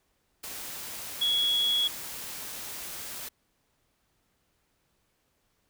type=tone in noise; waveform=sine; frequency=3347 Hz; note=G#7; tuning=13 cents sharp; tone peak=-23 dBFS; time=1.21-1.88 s; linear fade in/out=10 ms; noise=white; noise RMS=-39 dBFS; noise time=0.43-3.29 s; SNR=+13 dB; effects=pink hiss -73 dBFS RMS until 5.69 s